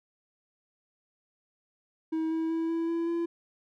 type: tone with pitch steps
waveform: triangle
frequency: 320.1 / 323.6 / 327.2 / 330.8 / 334.5 / 338.2 Hz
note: D#4 / E4 / E4 / E4 / E4 / E4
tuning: +49 / -32 / -13 / +6 / +25 / +44 cents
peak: -25 dBFS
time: 2.12-3.26 s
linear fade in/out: 10 ms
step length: 190 ms
effects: none